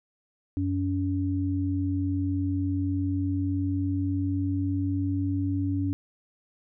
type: tone pair together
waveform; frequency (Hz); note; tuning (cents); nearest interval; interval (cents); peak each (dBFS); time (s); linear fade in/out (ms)
sine; 94.17 / 282.4; F#2 / C#4; +31 / +32; octave + perfect fifth; 1901; -27; 0.57-5.93; 0
effects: none